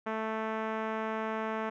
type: tone with low-pass filter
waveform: 5% pulse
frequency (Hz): 220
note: A3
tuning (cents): 0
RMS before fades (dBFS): -34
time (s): 0.06-1.7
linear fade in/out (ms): 10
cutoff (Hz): 1300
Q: 0.66
effects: none